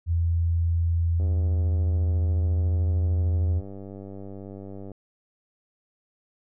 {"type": "tone with pitch glide", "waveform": "sine", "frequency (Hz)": [84.1, 85.08], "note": ["E2", "F2"], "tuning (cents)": [35, -45], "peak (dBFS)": -20, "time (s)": [0.06, 3.62], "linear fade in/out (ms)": 50, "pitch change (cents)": 20, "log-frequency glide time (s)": [2.52, 2.71]}
{"type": "click train", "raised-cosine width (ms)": 2, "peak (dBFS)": -27, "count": 366, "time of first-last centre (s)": [1.2, 4.917], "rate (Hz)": 98.2}
{"effects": []}